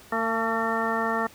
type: harmonic tone with a mistuned harmonic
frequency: 226.5 Hz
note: A#3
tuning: 50 cents flat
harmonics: 1 / 2 / 3 / 4 / 5 / 6 / 8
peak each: -31 / -31 / -31 / -31 / -31 / -31 / -31 dBFS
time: 0.12-1.27 s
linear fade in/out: 5 ms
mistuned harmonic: 4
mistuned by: -35 cents
effects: pink hiss -50 dBFS RMS until 1.34 s + high-pass 60 Hz 12 dB/octave